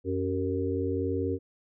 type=harmonic tone with a mistuned harmonic; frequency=92.4 Hz; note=F#2; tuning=2 cents flat; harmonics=1 / 3 / 4 / 5; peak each=-32 / -32 / -32 / -32 dBFS; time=0.04-1.39 s; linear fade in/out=50 ms; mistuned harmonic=4; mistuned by=+54 cents; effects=none